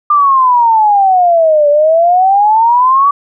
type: exponential two-way sweep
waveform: sine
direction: down then up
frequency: 1200 to 577 to 1153 Hz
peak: -5 dBFS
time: 0.1-3.11 s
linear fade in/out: 5 ms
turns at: 1.69 s
effects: none